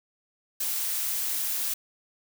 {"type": "noise", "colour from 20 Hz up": "blue", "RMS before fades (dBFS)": -29, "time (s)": [0.6, 1.74], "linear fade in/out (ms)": 5, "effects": []}